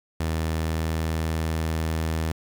sawtooth tone, 80.2 Hz, E2, 47 cents flat, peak -20 dBFS, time 0.2-2.32 s, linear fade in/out 5 ms, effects 8-bit

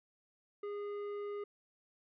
sine tone with tanh clipping, 410 Hz, G#4, 22 cents flat, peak -40 dBFS, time 0.63-1.44 s, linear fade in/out 5 ms, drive 10 dB, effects none

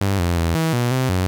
sawtooth tone with pitch steps, 98.5 / 86.5 / 83.4 / 161.7 / 121.2 / 129.6 / 92 Hz, G2 / F2 / E2 / E3 / B2 / C3 / F#2, +9 / -16 / +21 / -33 / -32 / -16 / -9 cents, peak -13 dBFS, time 0.01-1.27 s, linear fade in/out 0 ms, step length 180 ms, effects 8-bit

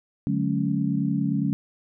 sine chord, D major seventh, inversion none, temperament equal with one note detuned, 146.83 / 185 / 214.5 / 277.2 Hz, D3 / F#3 / A3 / C#4, 0 / 0 / -44 / 0 cents, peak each -27 dBFS, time 0.27-1.53 s, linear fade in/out 0 ms, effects none

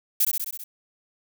violet noise with echo, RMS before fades -20 dBFS, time 0.2-0.25 s, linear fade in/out 5 ms, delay 65 ms, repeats 6, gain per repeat -3 dB, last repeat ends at 0.64 s, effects none

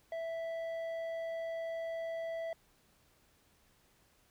square tone with low-pass filter, 659.3 Hz, E5, in tune, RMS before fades -39 dBFS, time 0.12-2.53 s, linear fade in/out 2 ms, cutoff 1800 Hz, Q 0.67, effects pink hiss -69 dBFS RMS until 4.3 s

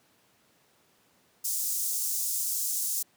pink high-pass noise, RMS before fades -30 dBFS, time 1.44-3.03 s, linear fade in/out 10 ms, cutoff 6400 Hz, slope 24 dB/octave, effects pink hiss -65 dBFS RMS until 3.16 s + high-pass 150 Hz 12 dB/octave

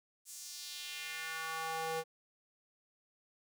square tone with high-pass filter sweep, 161.7 Hz, E3, 33 cents flat, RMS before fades -41 dBFS, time 0.25-2.04 s, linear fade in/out 50 ms, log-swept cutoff 8000 to 500 Hz, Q 1.8, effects none

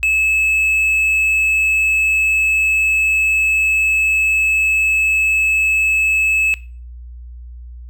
triangle tone, 2598 Hz, E7, 26 cents flat, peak -11 dBFS, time 0.03-6.54 s, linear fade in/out 0 ms, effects noise-tail reverb RT60 0.4 s tail -19 dB re dry + added 60 Hz sine -31 dBFS peak until 7.89 s

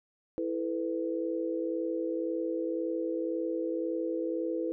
sine chord, E suspended fourth, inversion none, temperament equal with one note detuned, 329.6 / 440 / 501.9 Hz, E4 / A4 / B4, 0 / 0 / +28 cents, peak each -32 / -37 / -34 dBFS, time 0.38-4.72 s, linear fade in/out 0 ms, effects none

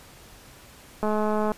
click train, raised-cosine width 1 ms, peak -13 dBFS, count 105, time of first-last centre 1.03-1.518 s, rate 213 Hz, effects pink hiss -49 dBFS RMS until 1.57 s + resampled to 32000 Hz

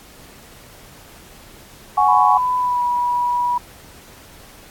sine chord, F# suspended second, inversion none, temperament just, 740 / 832.5 / 1110 Hz, F#5 / G#5 / C#6, 0 / +4 / +2 cents, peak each -18 / -15 / -16 dBFS, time 1.97-2.38 s, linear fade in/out 10 ms
sine tone with pitch glide, 999 to 973.4 Hz, B5 to B5, +20 to -25 cents, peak -16 dBFS, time 2.08-3.58 s, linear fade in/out 5 ms, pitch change -45 cents, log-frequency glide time 2.58-2.83 s
effects pink hiss -44 dBFS RMS until 4.7 s + AAC 64 kbps

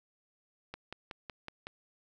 click train, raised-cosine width 0.3 ms, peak -25 dBFS, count 6, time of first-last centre 0.74-1.669 s, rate 5.38 Hz, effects none

